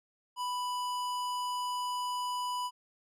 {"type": "tone with hard clipping", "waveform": "sine", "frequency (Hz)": 990, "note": "B5", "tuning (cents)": 4, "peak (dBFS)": -34, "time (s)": [0.36, 2.71], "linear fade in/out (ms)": 50, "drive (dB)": 17, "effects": []}